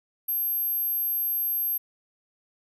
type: tone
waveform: sine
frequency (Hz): 12480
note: G9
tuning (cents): -9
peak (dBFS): -24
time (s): 0.28-1.78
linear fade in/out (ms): 10
effects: none